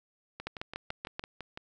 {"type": "two click trains", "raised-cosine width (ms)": 0.3, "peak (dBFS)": [-24, -19], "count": [8, 6], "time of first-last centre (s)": [[0.4, 1.574], [0.47, 1.195]], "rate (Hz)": [5.96, 6.9], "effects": []}